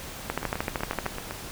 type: two click trains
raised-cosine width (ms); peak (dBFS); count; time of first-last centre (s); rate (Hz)
0.5; -11 / -17; 11 / 8; 0.3-1.063 / 0.43-1.309; 13.1 / 7.96
effects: pink hiss -39 dBFS RMS until 1.51 s